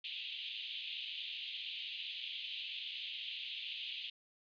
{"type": "band-pass noise", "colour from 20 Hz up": "pink", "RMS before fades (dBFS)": -44, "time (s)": [0.04, 4.1], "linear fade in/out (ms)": 5, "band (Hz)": [2700, 3700], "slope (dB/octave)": 48, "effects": ["resampled to 11025 Hz"]}